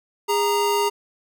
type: tone pair together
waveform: square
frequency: 408.9 / 932.3 Hz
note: G#4 / A#5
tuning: -27 / 0 cents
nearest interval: octave + major second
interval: 1427 cents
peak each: -22 dBFS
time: 0.28-0.9 s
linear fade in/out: 20 ms
effects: none